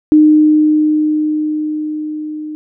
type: tone with level ramp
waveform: sine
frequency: 305.7 Hz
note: D#4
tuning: 30 cents flat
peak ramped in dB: -3 to -22 dBFS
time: 0.12-2.55 s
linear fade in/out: 0 ms
effects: none